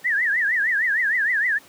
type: tone with vibrato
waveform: sine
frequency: 1800 Hz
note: A6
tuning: 39 cents sharp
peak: -18 dBFS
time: 0.04-1.59 s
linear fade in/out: 20 ms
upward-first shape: triangle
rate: 6.5 Hz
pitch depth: 230 cents each way
effects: pink hiss -49 dBFS RMS until 1.68 s + high-pass 200 Hz 12 dB/octave